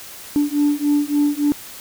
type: beating tone pair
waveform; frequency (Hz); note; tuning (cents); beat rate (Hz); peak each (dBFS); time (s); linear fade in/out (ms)
sine; 290 / 293.5; D4 / D4; -22 / -1; 3.5; -17; 0.36-1.52; 0
effects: tanh soft clip ceiling -10 dBFS + white hiss -37 dBFS RMS until 1.8 s